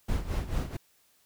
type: noise with tremolo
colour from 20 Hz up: brown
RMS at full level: -28 dBFS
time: 0.08-0.77 s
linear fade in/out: 10 ms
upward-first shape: sine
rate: 4.5 Hz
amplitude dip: 75%
effects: white hiss -66 dBFS RMS until 1.25 s